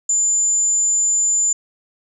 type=tone; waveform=sine; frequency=7100 Hz; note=A8; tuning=15 cents sharp; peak=-14 dBFS; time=0.09-1.53 s; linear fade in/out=5 ms; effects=none